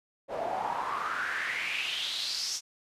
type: noise with band-pass filter sweep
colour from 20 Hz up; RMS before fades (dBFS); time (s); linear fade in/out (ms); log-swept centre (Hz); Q
pink; -33; 0.28-2.61; 50; 580 to 6000; 5.1
effects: resampled to 32000 Hz